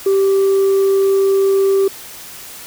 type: tone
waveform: sine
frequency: 390 Hz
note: G4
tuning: 9 cents flat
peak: -8 dBFS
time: 0.06-1.88 s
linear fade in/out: 5 ms
effects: tanh soft clip ceiling -9 dBFS + white hiss -34 dBFS RMS until 2.66 s